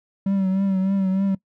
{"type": "tone with vibrato", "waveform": "triangle", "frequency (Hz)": 192.4, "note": "G3", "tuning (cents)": -32, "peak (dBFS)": -16, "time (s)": [0.26, 1.35], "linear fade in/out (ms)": 5, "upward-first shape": "triangle", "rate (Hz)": 3.3, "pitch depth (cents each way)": 52, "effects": ["noise-tail reverb RT60 0.1 s tail -21 dB re dry"]}